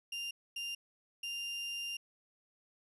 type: tone bursts at uneven times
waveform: 35% pulse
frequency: 2794 Hz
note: F7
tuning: in tune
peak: -36 dBFS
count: 3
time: 0.12-0.31 / 0.56-0.75 / 1.23-1.97 s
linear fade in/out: 5 ms
effects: resampled to 24000 Hz + 13-bit